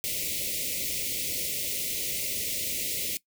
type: band-stop noise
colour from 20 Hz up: white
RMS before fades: -31 dBFS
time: 0.04-3.17 s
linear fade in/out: 0 ms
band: 620 to 2000 Hz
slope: 96 dB/octave
effects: noise-tail reverb RT60 0.1 s tail -19 dB re dry